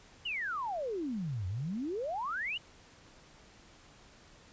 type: exponential two-way sweep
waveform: sine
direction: down then up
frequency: 3031 to 87.31 to 3031 Hz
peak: -33 dBFS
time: 0.25-2.58 s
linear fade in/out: 10 ms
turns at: 1.47 s
effects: pink hiss -58 dBFS RMS until 4.52 s + resampled to 16000 Hz